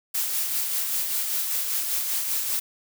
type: noise with tremolo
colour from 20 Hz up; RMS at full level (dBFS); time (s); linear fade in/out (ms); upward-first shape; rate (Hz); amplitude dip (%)
blue; -25; 0.14-2.6; 10; sine; 5.1; 35
effects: none